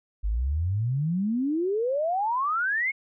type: exponential sweep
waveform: sine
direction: up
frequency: 48.23 to 2217 Hz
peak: -23 dBFS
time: 0.23-2.92 s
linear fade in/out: 20 ms
effects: none